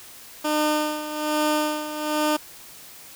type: tone with tremolo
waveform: 15% pulse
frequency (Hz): 303.2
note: D#4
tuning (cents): -45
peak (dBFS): -13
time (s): 0.44-2.37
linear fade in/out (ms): 10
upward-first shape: sine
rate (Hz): 1.2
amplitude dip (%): 70
effects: white hiss -44 dBFS RMS until 3.15 s